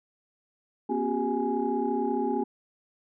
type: tone cluster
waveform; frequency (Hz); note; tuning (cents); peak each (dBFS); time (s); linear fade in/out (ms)
sine; 237.4 / 268.5 / 368.9 / 404.1 / 833; A#3 / C4 / F#4 / G#4 / G#5; +32 / +45 / -5 / -47 / +5; -31; 0.89-2.44; 10
effects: tanh soft clip ceiling -14 dBFS